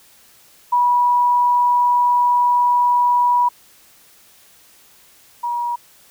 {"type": "tone pair in turn", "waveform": "sine", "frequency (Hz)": [974, 957.3], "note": ["B5", "A#5"], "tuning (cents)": [-24, 46], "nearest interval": "unison", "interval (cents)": 30, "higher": "first", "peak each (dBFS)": [-12, -19], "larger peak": "first", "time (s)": [[0.72, 3.49], [5.43, 5.76]], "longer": "first", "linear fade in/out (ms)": 10, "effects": ["white hiss -50 dBFS RMS until 6.1 s"]}